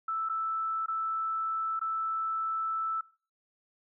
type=tone with dropouts; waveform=sine; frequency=1318.5 Hz; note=E6; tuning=in tune; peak=-29 dBFS; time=0.08-3.01 s; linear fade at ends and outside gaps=5 ms; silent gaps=0.289-0.296 / 0.861-0.882 / 1.794-1.813 s; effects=noise-tail reverb RT60 0.4 s tail -22 dB re dry